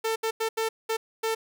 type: tone bursts at uneven times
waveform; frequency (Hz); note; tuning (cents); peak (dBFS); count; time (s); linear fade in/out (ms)
sawtooth; 446.8; A4; +27; -21; 6; 0.04-0.16 / 0.23-0.31 / 0.4-0.49 / 0.57-0.69 / 0.89-0.97 / 1.23-1.35; 10
effects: none